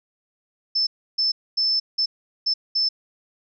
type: tone bursts at uneven times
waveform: sine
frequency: 5274 Hz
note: E8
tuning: in tune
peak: -18 dBFS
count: 6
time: 0.75-0.87 / 1.18-1.32 / 1.57-1.8 / 1.98-2.06 / 2.46-2.54 / 2.75-2.89 s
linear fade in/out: 10 ms
effects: none